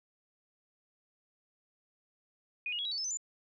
sine tone with pitch steps, 2471 / 2871 / 3337 / 3877 / 4506 / 5236 / 6084 / 7070 Hz, D#7 / F7 / G#7 / B7 / C#8 / E8 / F#8 / A8, -13 / +47 / +8 / -33 / +28 / -13 / +47 / +7 cents, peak -33 dBFS, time 2.66-3.172 s, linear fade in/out 2 ms, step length 64 ms, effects none

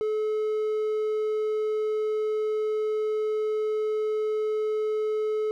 triangle tone, 430 Hz, A4, 40 cents flat, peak -22 dBFS, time 0.01-5.51 s, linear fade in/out 0 ms, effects none

